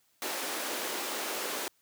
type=high-pass noise; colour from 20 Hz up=pink; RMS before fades=-35 dBFS; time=0.22-1.68 s; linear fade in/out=0 ms; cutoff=310 Hz; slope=24 dB/octave; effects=white hiss -70 dBFS RMS until 1.81 s + high-pass 60 Hz 12 dB/octave